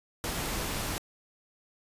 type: noise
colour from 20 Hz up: pink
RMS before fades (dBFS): -33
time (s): 0.24-0.98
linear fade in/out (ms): 0
effects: resampled to 32000 Hz